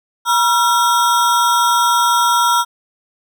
square ring-modulated tone, 1161 Hz, D6, 20 cents flat, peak -9 dBFS, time 0.25-2.65 s, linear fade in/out 50 ms, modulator 202 Hz, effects none

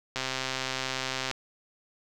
click train, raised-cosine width 0.2 ms, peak -13 dBFS, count 152, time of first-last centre 0.16-1.313 s, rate 131 Hz, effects none

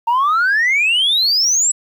sine exponential sweep, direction up, 906 to 7900 Hz, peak -10 dBFS, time 0.07-1.72 s, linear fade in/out 10 ms, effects tanh soft clip ceiling -10 dBFS + 8-bit

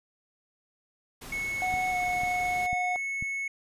pink noise, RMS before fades -43 dBFS, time 1.21-2.67 s, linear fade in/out 10 ms
triangle tone, 2200 Hz, C#7, 14 cents flat, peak -28 dBFS, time 1.32-3.48 s, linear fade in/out 5 ms
triangle tone with pitch glide, 740 to 723.9 Hz, F#5 to F#5, 0 to -38 cents, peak -26 dBFS, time 1.62-2.96 s, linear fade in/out 0 ms, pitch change -38 cents, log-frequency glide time 1.91-1.96 s
click train, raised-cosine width 5 ms, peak -26 dBFS, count 4, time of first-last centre 1.74-3.225 s, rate 2.02 Hz
effects resampled to 32000 Hz

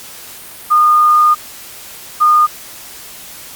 sine tone pair in turn, 1221 / 1221 Hz, D#6 / D#6, -33 / -33 cents, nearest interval unison, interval 0 cents, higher neither, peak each -6 dBFS, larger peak neither, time 0.7-1.35 / 2.2-2.47 s, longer first, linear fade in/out 20 ms, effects white hiss -33 dBFS RMS until 3.55 s + Opus 48 kbps

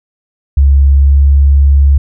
sine tone with pitch glide, 69.3 to 69.98 Hz, C#2 to C#2, 0 to +17 cents, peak -3 dBFS, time 0.57-1.98 s, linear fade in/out 5 ms, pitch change +17 cents, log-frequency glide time 0.99-1.2 s, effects none

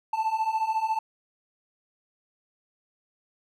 triangle beating tone pair, 872 / 886 Hz, A5 / A5, -16 / +12 cents, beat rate 14 Hz, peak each -27 / -24 dBFS, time 0.13-0.99 s, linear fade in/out 5 ms, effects none

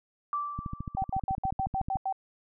sine tone with exponential decay, 1167 Hz, D6, 11 cents flat, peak -26 dBFS, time 0.33-1.21 s, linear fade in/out 1 ms, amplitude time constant 190 ms
click train, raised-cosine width 5 ms, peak -22 dBFS, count 20, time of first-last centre 0.59-1.957 s, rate 13.9 Hz
sine tone bursts, 771 Hz, G5, 29 cents flat, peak -27 dBFS, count 8, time 0.97-2.126 s, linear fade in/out 2 ms, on 71 ms, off 84 ms
effects none

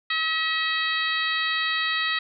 harmonic tone, 641 Hz, E5, 49 cents flat, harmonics 2 / 3 / 4 / 5 / 6 / 7, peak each -30 / -26 / -31 / -33 / -29 / -36 dBFS, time 0.1-2.19 s, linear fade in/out 5 ms, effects none

